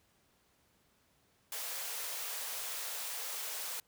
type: high-pass noise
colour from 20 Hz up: white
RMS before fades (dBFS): -40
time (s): 1.52-3.8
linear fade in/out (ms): 2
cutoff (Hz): 430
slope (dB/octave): 96
effects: pink hiss -71 dBFS RMS until 3.87 s + high-pass 60 Hz 12 dB/octave